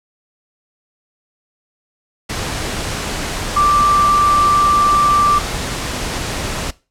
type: tone in noise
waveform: sine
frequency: 1174.7 Hz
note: D6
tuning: in tune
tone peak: -10 dBFS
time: 3.56-5.39 s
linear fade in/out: 10 ms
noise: pink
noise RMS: -22 dBFS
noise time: 2.29-6.71 s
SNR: +9 dB
effects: noise-tail reverb RT60 0.3 s tail -20 dB re dry + low-pass 9000 Hz 12 dB/octave